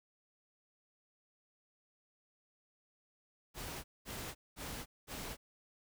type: noise bursts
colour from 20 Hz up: pink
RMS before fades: -44 dBFS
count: 4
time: 3.54-5.37 s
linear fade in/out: 50 ms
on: 300 ms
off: 210 ms
effects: none